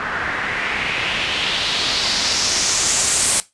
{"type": "noise with low-pass filter sweep", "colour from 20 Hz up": "white", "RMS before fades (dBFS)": -20, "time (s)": [0, 3.4], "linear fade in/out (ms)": 0, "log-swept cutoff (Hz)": [1500, 9200], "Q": 2.5, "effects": ["noise-tail reverb RT60 0.2 s tail -17 dB re dry", "resampled to 24000 Hz"]}